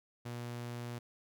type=tone; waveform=sawtooth; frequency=120 Hz; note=B2; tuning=49 cents flat; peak=-36 dBFS; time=0.25-0.99 s; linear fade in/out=10 ms; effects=none